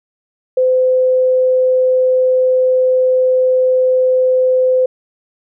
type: tone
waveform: sine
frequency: 512 Hz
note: C5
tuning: 38 cents flat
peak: -9 dBFS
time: 0.57-4.86 s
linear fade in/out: 5 ms
effects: none